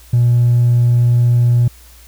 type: tone with hard clipping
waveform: sine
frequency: 120.5 Hz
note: B2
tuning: 42 cents flat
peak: -9 dBFS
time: 0.13-1.68 s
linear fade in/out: 5 ms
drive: 1 dB
effects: added 60 Hz sine -41 dBFS peak until 2.07 s + white hiss -45 dBFS RMS until 2.07 s